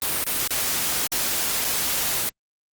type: noise with dropouts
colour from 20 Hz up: white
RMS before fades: -24 dBFS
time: 0.02-2.29 s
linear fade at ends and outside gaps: 1 ms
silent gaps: 0.24-0.265 / 0.476-0.506 / 1.07-1.119 / 1.645-1.648 s
effects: Opus 32 kbps